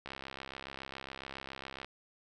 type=click train; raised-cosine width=0.3 ms; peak=-26 dBFS; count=121; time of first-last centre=0.06-1.846 s; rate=67.2 Hz; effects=none